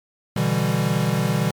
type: chord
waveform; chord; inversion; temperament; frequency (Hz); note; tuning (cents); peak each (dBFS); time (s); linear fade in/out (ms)
square; E minor seventh; second; equal; 123.47 / 146.83 / 164.81 / 196; B2 / D3 / E3 / G3; 0 / 0 / 0 / 0; -25; 0.36-1.51; 5
effects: MP3 96 kbps